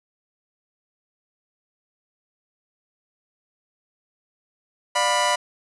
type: chord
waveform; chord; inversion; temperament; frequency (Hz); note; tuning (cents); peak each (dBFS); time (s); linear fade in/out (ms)
sawtooth; B diminished; first; just; 592.7 / 711.2 / 987.8; D5 / F5 / B5; +16 / +31 / 0; -21 / -22 / -17; 4.95-5.36; 10
effects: resampled to 24000 Hz + 8-bit